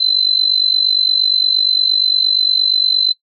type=tone with amplitude modulation; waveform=sine; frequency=4053 Hz; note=B7; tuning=44 cents sharp; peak=-7 dBFS; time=0-3.13 s; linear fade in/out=10 ms; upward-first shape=sine; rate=48.6 Hz; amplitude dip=80%; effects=noise-tail reverb RT60 0.1 s tail -22 dB re dry + MP3 48 kbps